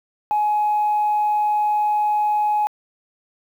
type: tone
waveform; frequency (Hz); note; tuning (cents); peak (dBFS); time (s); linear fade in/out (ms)
sine; 841; G#5; +22; -15; 0.31-2.67; 0
effects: tanh soft clip ceiling -13 dBFS + 8-bit